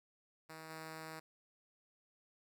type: tone with level steps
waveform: 5% pulse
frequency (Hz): 159.3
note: D#3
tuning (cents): +41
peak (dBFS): -38 / -35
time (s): 0.49-1.2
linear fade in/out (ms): 10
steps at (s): 0.69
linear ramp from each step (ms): 20
effects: none